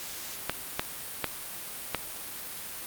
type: clicks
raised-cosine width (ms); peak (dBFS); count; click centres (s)
0.3; -10; 4; 0.496 / 0.795 / 1.243 / 1.947
effects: white hiss -39 dBFS RMS until 2.86 s + Opus 48 kbps